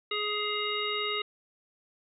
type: harmonic tone with a mistuned harmonic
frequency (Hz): 418.8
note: G#4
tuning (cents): +15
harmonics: 1 / 3 / 5 / 7 / 9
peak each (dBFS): -35 / -35 / -35 / -35 / -35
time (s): 0.11-1.22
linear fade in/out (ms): 5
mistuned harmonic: 7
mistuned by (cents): -56
effects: none